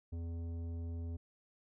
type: tone with tanh clipping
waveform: sine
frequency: 84 Hz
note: E2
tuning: 33 cents sharp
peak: -40 dBFS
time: 0.12-1.17 s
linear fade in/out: 10 ms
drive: 12 dB
effects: none